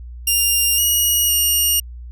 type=tone with pitch steps; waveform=5% pulse; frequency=2801 / 2894 / 2850 Hz; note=F7 / F#7 / F7; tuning=+4 / -39 / +34 cents; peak=-6 dBFS; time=0.27-1.8 s; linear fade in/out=5 ms; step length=510 ms; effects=added 60 Hz sine -31 dBFS peak until 2.11 s